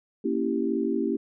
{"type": "chord", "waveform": "sine", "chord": "A# diminished seventh", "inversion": "none", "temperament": "equal", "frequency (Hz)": [233.1, 277.2, 329.6, 392], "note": ["A#3", "C#4", "E4", "G4"], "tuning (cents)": [0, 0, 0, 0], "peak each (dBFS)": -29, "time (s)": [0.24, 1.17], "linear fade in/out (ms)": 10, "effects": []}